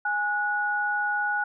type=tone pair together; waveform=sine; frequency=828 / 1462.2 Hz; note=G#5 / F#6; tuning=-5 / -21 cents; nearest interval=minor seventh; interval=984 cents; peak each=-28 / -25 dBFS; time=0.05-1.44 s; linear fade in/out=5 ms; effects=none